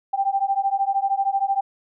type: beating tone pair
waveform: sine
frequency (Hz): 781 / 794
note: G5 / G5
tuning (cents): -7 / +22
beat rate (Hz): 13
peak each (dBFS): -22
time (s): 0.13-1.61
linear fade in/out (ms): 10
effects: none